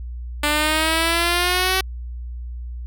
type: exponential sweep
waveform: 5% pulse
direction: up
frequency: 293.7 to 381.1 Hz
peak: -6 dBFS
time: 0.43-1.81 s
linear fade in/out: 5 ms
effects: added 60 Hz sine -28 dBFS peak until 2.86 s